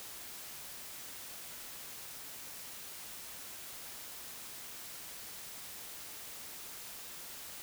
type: silence
effects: white hiss -47 dBFS RMS until 7.62 s